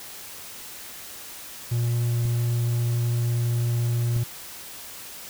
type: tone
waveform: triangle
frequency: 118.7 Hz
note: A#2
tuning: 32 cents sharp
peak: -19 dBFS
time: 1.71-4.24 s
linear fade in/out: 10 ms
type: clicks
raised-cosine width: 5 ms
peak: -22 dBFS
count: 2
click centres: 2.253 / 4.164 s
effects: white hiss -40 dBFS RMS until 5.29 s

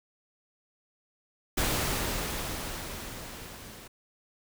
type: noise with level ramp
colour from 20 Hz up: pink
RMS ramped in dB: -27 to -47 dBFS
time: 1.57-3.88 s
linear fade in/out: 10 ms
effects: none

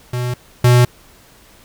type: tone pair in turn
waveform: square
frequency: 123.47 / 122.92 Hz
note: B2 / B2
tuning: 0 / -8 cents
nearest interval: unison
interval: 8 cents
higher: first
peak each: -19 / -8 dBFS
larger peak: second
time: 0.13-0.34 / 0.64-0.85 s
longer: neither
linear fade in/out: 5 ms
effects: pink hiss -47 dBFS RMS until 1.64 s

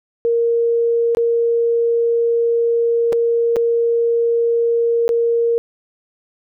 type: tone with dropouts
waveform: sine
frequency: 466.4 Hz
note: A#4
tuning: 1 cent sharp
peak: -13 dBFS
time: 0.25-5.58 s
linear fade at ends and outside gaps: 0 ms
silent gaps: 1.149-1.171 / 3.124-3.129 / 3.56-3.566 / 5.08-5.091 s
effects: none

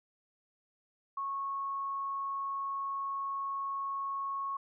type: tone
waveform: sine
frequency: 1100 Hz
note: C#6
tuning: 14 cents flat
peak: -33 dBFS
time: 1.17-4.57 s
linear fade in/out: 5 ms
effects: none

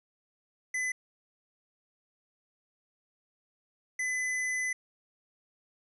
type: tone bursts at uneven times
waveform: square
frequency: 2011 Hz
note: B6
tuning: 31 cents sharp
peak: -30 dBFS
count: 2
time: 0.74-0.92 / 3.99-4.73 s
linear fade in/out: 5 ms
effects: resampled to 24000 Hz

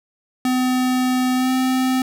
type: tone with pitch glide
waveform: square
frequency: 254.1 to 258.2 Hz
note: B3 to C4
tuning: +49 to -23 cents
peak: -17 dBFS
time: 0.45-2.02 s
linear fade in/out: 2 ms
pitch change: +28 cents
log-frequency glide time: 1.35-1.51 s
effects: none

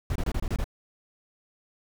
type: noise bursts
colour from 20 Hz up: brown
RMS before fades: -27 dBFS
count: 7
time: 0.1-0.642 s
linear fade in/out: 2 ms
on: 56 ms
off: 25 ms
effects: none

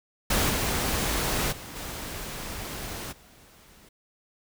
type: noise with level steps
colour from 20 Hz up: pink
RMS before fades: -24 / -27 / -41 / -36 / -54 dBFS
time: 0.3-3.89 s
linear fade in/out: 5 ms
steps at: 0.49 / 1.51 / 1.75 / 3.11 s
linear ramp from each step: 20 ms
effects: none

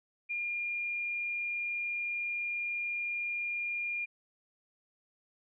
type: tone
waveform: sine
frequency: 2411 Hz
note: D7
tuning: 45 cents sharp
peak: -32 dBFS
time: 0.29-4.06 s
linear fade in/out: 20 ms
effects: none

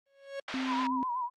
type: tone with exponential growth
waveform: 45% pulse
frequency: 552 Hz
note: C#5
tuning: 7 cents flat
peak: -33 dBFS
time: 0.06-0.4 s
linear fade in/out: 5 ms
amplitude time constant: 73 ms
type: band-pass noise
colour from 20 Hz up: white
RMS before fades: -39 dBFS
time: 0.48-0.87 s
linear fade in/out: 2 ms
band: 630 to 2900 Hz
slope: 12 dB/octave
type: tone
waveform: sine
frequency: 261.6 Hz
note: C4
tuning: in tune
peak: -31 dBFS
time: 0.54-1.03 s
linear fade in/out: 0 ms
type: tone with vibrato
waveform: sine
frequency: 987.8 Hz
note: B5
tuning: in tune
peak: -30 dBFS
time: 0.66-1.3 s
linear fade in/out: 50 ms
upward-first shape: sine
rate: 8.1 Hz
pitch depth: 74 cents each way
effects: low-pass 5000 Hz 12 dB/octave + Opus 32 kbps

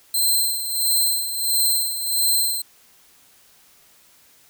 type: tone with tremolo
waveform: 5% pulse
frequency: 4117 Hz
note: C8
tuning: 29 cents flat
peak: -9 dBFS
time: 0.14-2.62 s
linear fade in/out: 5 ms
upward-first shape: sine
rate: 1.5 Hz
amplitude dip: 65%
effects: white hiss -54 dBFS RMS until 4.49 s

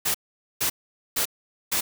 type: noise bursts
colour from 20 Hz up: white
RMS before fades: -24 dBFS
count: 4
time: 0.05-1.81 s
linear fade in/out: 10 ms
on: 95 ms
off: 460 ms
effects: none

